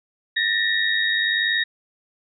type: tone cluster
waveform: sine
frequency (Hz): 1789 / 1890 / 3757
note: A6 / A#6 / A#7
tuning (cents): +28 / +23 / +13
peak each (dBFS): -23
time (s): 0.36-1.64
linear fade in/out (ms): 10
effects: none